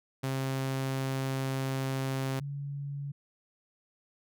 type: tone pair in turn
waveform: sawtooth / sine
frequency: 133.6 / 141.54 Hz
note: C3 / C#3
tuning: +36 / +36 cents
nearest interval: minor second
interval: 100 cents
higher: second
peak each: -26 / -34 dBFS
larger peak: first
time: 0.23-2.4 / 2.4-3.12 s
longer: first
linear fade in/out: 10 ms
effects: none